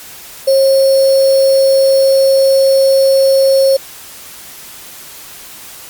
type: tone with sample-and-hold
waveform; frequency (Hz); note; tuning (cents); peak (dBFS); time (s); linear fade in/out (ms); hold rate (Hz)
sine; 540; C#5; -45; -6; 0.47-3.77; 10; 4900
effects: white hiss -33 dBFS RMS until 5.89 s + Opus 48 kbps